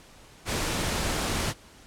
pink noise, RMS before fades -28 dBFS, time 0.45-1.54 s, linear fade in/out 50 ms, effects pink hiss -52 dBFS RMS until 1.86 s + low-pass 10000 Hz 12 dB/octave

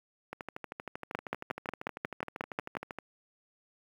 two click trains, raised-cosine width 0.5 ms, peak -16 / -23 dBFS, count 10 / 35, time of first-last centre 1.15-2.769 / 0.33-2.986 s, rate 5.56 / 12.8 Hz, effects high-pass 150 Hz 12 dB/octave + 9-bit

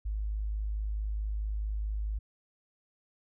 sine tone, 52.3 Hz, G#1, 13 cents sharp, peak -30 dBFS, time 0.05-2.19 s, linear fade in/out 10 ms, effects none

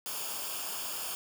white noise with comb filter, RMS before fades -37 dBFS, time 0.06-1.15 s, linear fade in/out 0 ms, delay 0.5 ms, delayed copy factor -0.7, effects none

